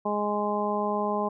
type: harmonic tone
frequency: 207.7 Hz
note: G#3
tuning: in tune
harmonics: 1 / 2 / 3 / 4 / 5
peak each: -31 / -31 / -31 / -31 / -31 dBFS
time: 0.05-1.29 s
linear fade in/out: 10 ms
effects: none